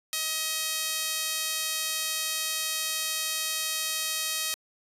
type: tone with high-pass filter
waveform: sawtooth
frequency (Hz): 633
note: D#5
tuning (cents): +30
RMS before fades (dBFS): -30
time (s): 0.13-4.54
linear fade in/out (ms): 0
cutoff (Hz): 3400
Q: 0.69
effects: resampled to 32000 Hz